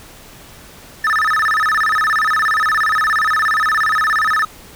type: tone with vibrato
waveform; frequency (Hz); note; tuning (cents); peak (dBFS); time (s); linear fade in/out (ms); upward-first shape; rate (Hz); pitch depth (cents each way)
triangle; 1498; F#6; +21; -11; 1.04-4.45; 5; square; 17; 290
effects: pink hiss -40 dBFS RMS until 4.75 s